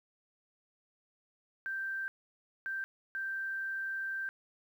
sine tone bursts at uneven times, 1568 Hz, G6, in tune, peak -34 dBFS, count 3, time 1.66-2.08 / 2.66-2.84 / 3.15-4.29 s, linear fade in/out 0 ms, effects 11-bit

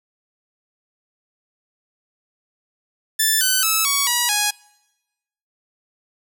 5% pulse tone with pitch steps, 1760 / 1514.6 / 1303.4 / 1121.6 / 965.2 / 830.6 Hz, A6 / F#6 / E6 / C#6 / B5 / G#5, 0 / +40 / -20 / +20 / -40 / 0 cents, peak -5 dBFS, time 3.19-4.51 s, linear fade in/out 10 ms, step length 220 ms, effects noise-tail reverb RT60 1.0 s tail -25 dB re dry

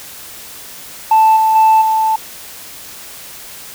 sine tone with level steps, 880 Hz, A5, in tune, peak -4 / -8 / -4 / -10 dBFS, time 1.11-2.16 s, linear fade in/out 5 ms, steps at 1.36 / 1.55 / 1.81 s, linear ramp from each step 10 ms, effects tanh soft clip ceiling -4 dBFS + white hiss -33 dBFS RMS until 3.74 s

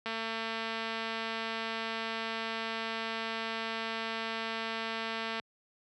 click train, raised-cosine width 0.3 ms, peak -20 dBFS, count 1202, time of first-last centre 0.06-5.398 s, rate 225 Hz, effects high-pass 100 Hz 12 dB/octave

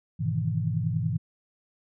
sine chord, E major seventh, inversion first, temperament just, 103.01 / 123.61 / 154.51 / 164.81 Hz, G#2 / B2 / D#3 / E3, -14 / +2 / -12 / 0 cents, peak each -30 dBFS, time 0.19-1.18 s, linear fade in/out 20 ms, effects none

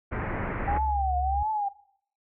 pink low-pass noise, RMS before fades -31 dBFS, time 0.11-0.79 s, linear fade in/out 20 ms, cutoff 2200 Hz, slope 48 dB/octave
sine tone with vibrato, 792 Hz, G5, 18 cents sharp, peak -25 dBFS, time 0.67-1.69 s, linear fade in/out 10 ms, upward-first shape triangle, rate 1.5 Hz, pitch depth 180 cents each way
sine tone, 69 Hz, C#2, 7 cents flat, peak -28 dBFS, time 0.68-1.43 s, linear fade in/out 5 ms
effects noise-tail reverb RT60 0.6 s tail -18 dB re dry

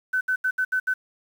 sine tone bursts at uneven times, 1514 Hz, F#6, 39 cents sharp, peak -20 dBFS, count 6, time 0.13-0.21 / 0.28-0.36 / 0.44-0.51 / 0.58-0.65 / 0.72-0.8 / 0.87-0.94 s, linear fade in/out 10 ms, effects 8-bit

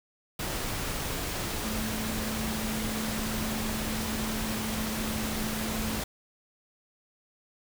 sine tone in noise, 218.6 Hz, A3, 11 cents flat, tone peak -33 dBFS, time 1.65-6 s, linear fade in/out 5 ms, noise pink, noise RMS -33 dBFS, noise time 0.39-6.04 s, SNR -3 dB, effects none

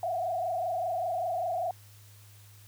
sine tone with frequency modulation, 698.5 Hz, F5, in tune, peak -28 dBFS, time 0.03-1.71 s, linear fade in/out 2 ms, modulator 25.1 Hz, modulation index 1.9, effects added 103 Hz sine -52 dBFS peak until 2.67 s + white hiss -58 dBFS RMS until 2.67 s

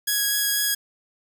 5% pulse tone with vibrato, 1660 Hz, G#6, 1 cent flat, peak -10 dBFS, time 0.07-0.75 s, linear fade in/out 10 ms, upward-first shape sine, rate 4.1 Hz, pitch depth 8 cents each way, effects 8-bit

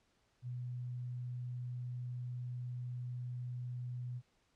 sine tone, 123.47 Hz, B2, in tune, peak -39 dBFS, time 0.42-4.22 s, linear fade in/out 50 ms, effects pink hiss -75 dBFS RMS until 4.55 s + low-pass 7000 Hz 12 dB/octave

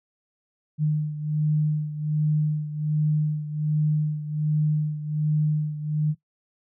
sine beating tone pair, 151.7 / 153 Hz, D#3 / D#3, -44 / -29 cents, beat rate 1.3 Hz, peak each -22 / -27 dBFS, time 0.78-6.15 s, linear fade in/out 50 ms, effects noise-tail reverb RT60 0.1 s tail -17 dB re dry

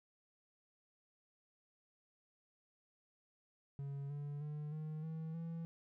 triangle tone with pitch steps, 139.8 / 144.65 / 149.66 / 154.85 / 160.22 / 165.77 Hz, C#3 / D3 / D3 / D#3 / E3 / E3, +15 / -26 / +33 / -8 / -49 / +10 cents, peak -39 dBFS, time 3.79-5.65 s, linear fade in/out 0 ms, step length 310 ms, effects none

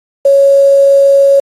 sine tone with quantisation, 554.4 Hz, C#5, in tune, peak -3 dBFS, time 0.25-1.4 s, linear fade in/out 5 ms, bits 5, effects AAC 32 kbps

